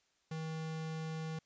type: tone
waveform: square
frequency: 159.4 Hz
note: D#3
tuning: 42 cents sharp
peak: -39 dBFS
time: 0.31-1.39 s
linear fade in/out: 5 ms
effects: white hiss -75 dBFS RMS until 1.45 s + resampled to 16000 Hz